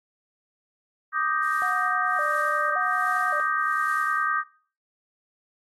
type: chord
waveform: sine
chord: Eb major seventh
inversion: third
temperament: equal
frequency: 1174.7 / 1244.5 / 1568 / 1864.7 Hz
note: D6 / Eb6 / G6 / Bb6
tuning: 0 / 0 / 0 / 0 cents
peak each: -29 / -26 / -27 / -32 dBFS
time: 1.12-4.44 s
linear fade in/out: 50 ms
type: noise with tremolo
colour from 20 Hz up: blue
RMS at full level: -43 dBFS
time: 1.43-4.33 s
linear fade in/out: 2 ms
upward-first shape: triangle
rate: 1.3 Hz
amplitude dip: 100%
type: tone with vibrato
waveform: sine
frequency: 659.3 Hz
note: E5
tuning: in tune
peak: -30 dBFS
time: 1.62-3.4 s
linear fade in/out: 0 ms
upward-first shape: square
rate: 0.88 Hz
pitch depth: 180 cents each way
effects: noise-tail reverb RT60 0.4 s tail -18 dB re dry + AAC 32 kbps